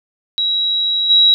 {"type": "tone with level steps", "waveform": "sine", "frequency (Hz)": 3869, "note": "B7", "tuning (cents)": -36, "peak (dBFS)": [-14, -7], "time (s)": [0.38, 1.34], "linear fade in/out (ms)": 0, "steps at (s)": 1.09, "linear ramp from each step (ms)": 20, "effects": []}